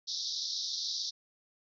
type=band-pass noise; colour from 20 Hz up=white; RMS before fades=-36 dBFS; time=0.07-1.11 s; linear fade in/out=20 ms; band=3600 to 5800 Hz; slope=96 dB/octave; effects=none